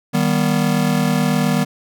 square chord, Eb augmented, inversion none, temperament just, 155.56 / 194.45 / 243.1 Hz, Eb3 / G3 / B3, 0 / -14 / -27 cents, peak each -20 dBFS, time 0.13-1.65 s, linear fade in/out 20 ms, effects none

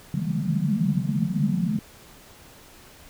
white band-pass noise, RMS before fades -24 dBFS, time 0.14-1.79 s, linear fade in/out 2 ms, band 140 to 220 Hz, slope 96 dB/octave, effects pink hiss -49 dBFS RMS until 3.09 s

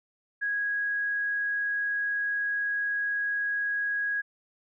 sine tone, 1654 Hz, G#6, 8 cents flat, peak -26 dBFS, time 0.41-4.22 s, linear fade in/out 20 ms, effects none

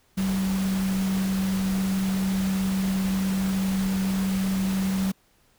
sine tone in noise, 191.2 Hz, G3, 43 cents flat, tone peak -22 dBFS, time 0.17-5.12 s, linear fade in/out 10 ms, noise pink, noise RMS -35 dBFS, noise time 0.17-5.12 s, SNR +10 dB, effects pink hiss -63 dBFS RMS until 5.58 s

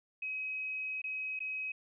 sine tone with dropouts, 2540 Hz, D#7, 35 cents sharp, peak -35 dBFS, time 0.22-1.72 s, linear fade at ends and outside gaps 5 ms, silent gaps 1.018-1.04 / 1.392-1.403 s, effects none

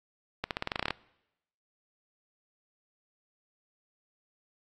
accelerating click train, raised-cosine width 0.3 ms, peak -14 dBFS, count 12, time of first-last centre 0.44-0.907 s, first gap 68 ms, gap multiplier 0.9, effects noise-tail reverb RT60 0.9 s tail -23 dB re dry + AAC 32 kbps

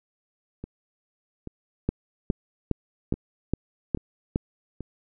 two click trains, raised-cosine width 3 ms, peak -22 / -10 dBFS, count 6 / 7, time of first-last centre 0.64-4.807 / 1.89-4.359 s, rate 1.2 / 2.43 Hz, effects none

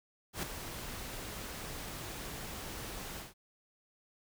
pink noise with ADSR envelope, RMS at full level -35 dBFS, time 0.33-3.34 s, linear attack 99 ms, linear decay 5 ms, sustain -8 dB, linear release 160 ms, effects none

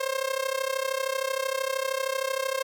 sawtooth tone with amplitude modulation, 532 Hz, C5, 29 cents sharp, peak -19 dBFS, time 0-2.63 s, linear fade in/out 10 ms, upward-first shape sine, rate 33 Hz, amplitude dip 85%, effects none

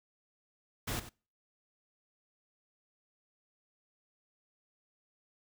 pink noise with echo, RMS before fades -36 dBFS, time 0.87-1 s, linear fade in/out 10 ms, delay 94 ms, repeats 1, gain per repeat -13 dB, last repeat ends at 1.094 s, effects noise-tail reverb RT60 0.4 s tail -26 dB re dry

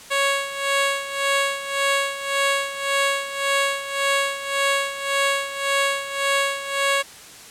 10% pulse tone with tremolo, 554.4 Hz, C#5, in tune, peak -9 dBFS, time 0.1-7.03 s, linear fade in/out 20 ms, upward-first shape sine, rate 1.8 Hz, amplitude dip 75%, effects white hiss -42 dBFS RMS until 7.5 s + low-pass 10000 Hz 12 dB/octave

